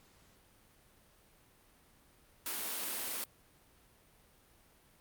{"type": "high-pass noise", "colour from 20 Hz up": "white", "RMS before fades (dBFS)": -38, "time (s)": [2.46, 3.24], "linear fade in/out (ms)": 2, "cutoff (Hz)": 200, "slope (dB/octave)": 96, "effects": ["pink hiss -65 dBFS RMS until 5 s", "Opus 48 kbps"]}